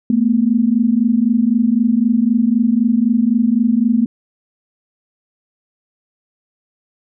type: tone pair together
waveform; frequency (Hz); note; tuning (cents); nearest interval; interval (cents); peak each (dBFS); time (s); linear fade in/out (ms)
sine; 220 / 243.9; A3 / B3; 0 / -21; major second; 179; -14; 0.1-4.06; 2
effects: none